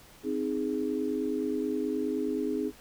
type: chord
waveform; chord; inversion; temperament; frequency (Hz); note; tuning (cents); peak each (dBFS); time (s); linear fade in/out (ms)
sine; Ab major; first; equal; 261.6 / 311.1 / 415.3; C4 / Eb4 / Ab4; 0 / 0 / 0; -32; 0.23-2.72; 50
effects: pink hiss -54 dBFS RMS until 2.8 s